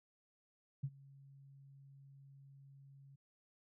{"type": "tone with ADSR envelope", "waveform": "sine", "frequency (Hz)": 137.8, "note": "C#3", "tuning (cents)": -10, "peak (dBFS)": -34, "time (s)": [0.83, 3.16], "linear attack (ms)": 11, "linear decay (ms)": 52, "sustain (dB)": -23, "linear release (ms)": 10, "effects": []}